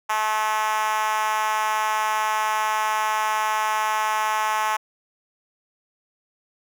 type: tone with high-pass filter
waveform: 5% pulse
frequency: 215.6 Hz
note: A3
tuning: 35 cents flat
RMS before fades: -23 dBFS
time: 0.09-4.77 s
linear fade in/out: 10 ms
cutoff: 920 Hz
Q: 4.7
effects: none